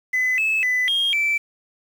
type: tone with pitch steps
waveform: sine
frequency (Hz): 2015 / 2603 / 2000 / 3239 / 2327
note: B6 / E7 / B6 / G#7 / D7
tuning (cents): +34 / -22 / +21 / -44 / -17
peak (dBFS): -16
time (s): 0.13-1.38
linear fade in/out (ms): 10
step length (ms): 250
effects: tanh soft clip ceiling -15 dBFS + 7-bit